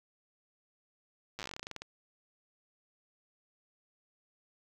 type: slowing click train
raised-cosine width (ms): 0.2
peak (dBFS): -23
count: 18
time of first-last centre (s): 1.39-1.82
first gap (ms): 8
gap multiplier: 1.13
effects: 9-bit